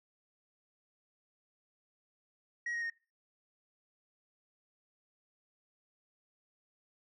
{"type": "tone with pitch steps", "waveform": "sine", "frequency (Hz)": [1900, 1874.9, 1850.2], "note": ["A#6", "A#6", "A#6"], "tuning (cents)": [33, 9, -13], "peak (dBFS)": -32, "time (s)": [2.66, 2.9], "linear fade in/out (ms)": 5, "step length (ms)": 80, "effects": ["noise-tail reverb RT60 0.3 s tail -21 dB re dry", "tanh soft clip ceiling -33 dBFS"]}